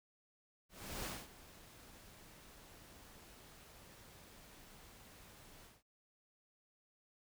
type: noise with ADSR envelope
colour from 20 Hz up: pink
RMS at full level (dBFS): -42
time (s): 0.69-5.83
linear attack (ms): 360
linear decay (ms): 220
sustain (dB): -17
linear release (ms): 180
effects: none